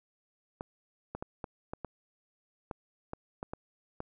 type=clicks; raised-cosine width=1 ms; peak=-23 dBFS; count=11; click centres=0.609 / 1.15 / 1.225 / 1.442 / 1.735 / 1.847 / 2.712 / 3.134 / 3.429 / 3.535 / 4.004 s; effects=none